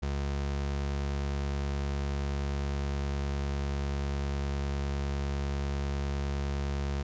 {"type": "tone pair together", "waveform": "square", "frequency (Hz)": [69.95, 139.9], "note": ["C#2", "C#3"], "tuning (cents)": [16, 16], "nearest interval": "octave", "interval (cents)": 1200, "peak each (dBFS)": [-31, -38], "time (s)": [0.02, 7.03], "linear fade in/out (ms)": 10, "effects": ["resampled to 16000 Hz"]}